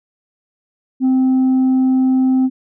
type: tone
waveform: sine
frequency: 260 Hz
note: C4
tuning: 11 cents flat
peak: -8 dBFS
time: 1-2.5 s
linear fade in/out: 50 ms
effects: tanh soft clip ceiling -10 dBFS